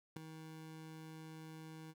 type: tone with ADSR envelope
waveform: 25% pulse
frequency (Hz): 158.7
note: D#3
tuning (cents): +35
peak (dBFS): -36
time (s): 0.16-1.94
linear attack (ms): 6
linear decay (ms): 8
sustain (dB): -10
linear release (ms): 43
effects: none